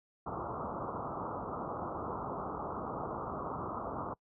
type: low-pass noise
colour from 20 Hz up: white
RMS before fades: -39 dBFS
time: 0.26-4.14 s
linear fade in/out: 5 ms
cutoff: 1300 Hz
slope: 96 dB/octave
effects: noise-tail reverb RT60 0.1 s tail -25 dB re dry + high-pass 60 Hz 12 dB/octave